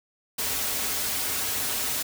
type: noise with comb filter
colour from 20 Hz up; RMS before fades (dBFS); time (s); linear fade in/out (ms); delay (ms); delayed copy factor
white; -28; 0.38-2.03; 10; 5.8; -0.65
effects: none